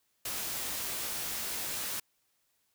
white noise with comb filter, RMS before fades -36 dBFS, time 0.25-2 s, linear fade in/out 5 ms, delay 18 ms, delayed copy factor +0.5, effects white hiss -75 dBFS RMS until 2.74 s

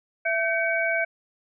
sine tone cluster, 665 / 1544 / 2258 Hz, E5 / G6 / C#7, +15 / -27 / +31 cents, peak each -26 dBFS, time 0.25-1.05 s, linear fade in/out 10 ms, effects none

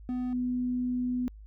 triangle / sine tone pair in turn, 250 / 248.6 Hz, B3 / B3, +21 / +12 cents, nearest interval unison, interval 9 cents, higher first, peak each -27 dBFS, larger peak neither, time 0.09-0.33 / 0.33-1.28 s, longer second, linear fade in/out 0 ms, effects added 52 Hz sine -45 dBFS peak until 1.46 s

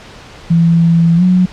sine tone with pitch glide, 167.3 to 182.44 Hz, E3 to F#3, +26 to -24 cents, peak -6 dBFS, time 0.5-1.46 s, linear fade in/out 10 ms, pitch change +150 cents, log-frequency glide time 1.16-1.23 s, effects pink hiss -35 dBFS RMS until 1.52 s + low-pass 5000 Hz 12 dB/octave

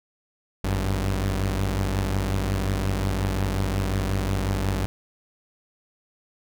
sawtooth tone pair together, 50.78 / 96 Hz, G#1 / G2, -38 / -36 cents, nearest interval major seventh, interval 1102 cents, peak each -22 / -21 dBFS, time 0.64-4.86 s, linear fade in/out 0 ms, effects none

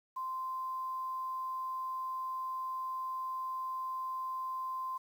sine tone with quantisation, 1040 Hz, C6, 11 cents flat, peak -35 dBFS, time 0.16-4.98 s, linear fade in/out 10 ms, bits 10, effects none

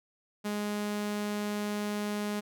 sawtooth tone, 207.7 Hz, G#3, in tune, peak -27 dBFS, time 0.44-2.41 s, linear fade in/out 20 ms, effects none

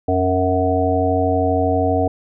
harmonic tone with a mistuned harmonic, 92.5 Hz, F#2, in tune, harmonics 1 / 3 / 5 / 7 / 8, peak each -21 / -21 / -21 / -21 / -21 dBFS, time 0.08-2.08 s, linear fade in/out 5 ms, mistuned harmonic 1, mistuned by -50 cents, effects none

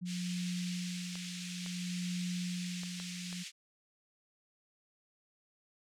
sine tone with tremolo, 178.5 Hz, F3, 38 cents sharp, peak -34 dBFS, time 0.01-3.44 s, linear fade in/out 20 ms, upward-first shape sine, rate 0.56 Hz, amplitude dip 60%
pink band-pass noise, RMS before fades -46 dBFS, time 0.05-3.52 s, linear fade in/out 50 ms, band 2300 to 8000 Hz, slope 24 dB/octave
clicks, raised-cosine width 0.3 ms, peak -31 dBFS, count 5, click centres 1.155 / 1.662 / 2.834 / 3 / 3.328 s
effects none

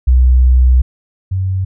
sine tone pair in turn, 63 / 94.39 Hz, B1 / F#2, +35 / +35 cents, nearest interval perfect fifth, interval 700 cents, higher second, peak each -5 / -13 dBFS, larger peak first, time 0.07-0.82 / 1.31-1.65 s, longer first, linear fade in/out 10 ms, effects none

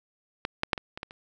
clicks, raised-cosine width 0.3 ms, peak -12 / -9 / -6 / -18 / -21 / -19 / -28 dBFS, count 7, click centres 0.451 / 0.634 / 0.732 / 0.778 / 0.975 / 1.031 / 1.109 s, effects none

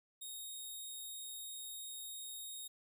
10% pulse tone, 3729 Hz, A#7, in tune, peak -37 dBFS, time 0.21-2.68 s, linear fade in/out 10 ms, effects none

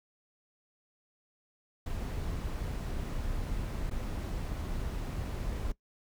brown noise with dropouts, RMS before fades -35 dBFS, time 1.86-5.72 s, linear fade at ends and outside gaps 5 ms, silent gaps 3.899-3.91 s, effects noise-tail reverb RT60 0.1 s tail -19 dB re dry

